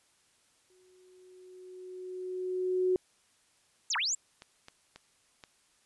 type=tone with exponential growth; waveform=sine; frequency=368.2 Hz; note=F#4; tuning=8 cents flat; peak=-23 dBFS; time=0.7-2.96 s; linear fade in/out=1 ms; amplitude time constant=490 ms
type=linear two-way sweep; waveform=sine; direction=down then up; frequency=7720 to 838 to 7720 Hz; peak=-28 dBFS; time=3.9-4.15 s; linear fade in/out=5 ms; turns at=3.96 s
type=clicks; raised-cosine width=0.2 ms; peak=-30 dBFS; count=4; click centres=4.421 / 4.684 / 4.96 / 5.438 s
effects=white hiss -68 dBFS RMS until 5.85 s + resampled to 24000 Hz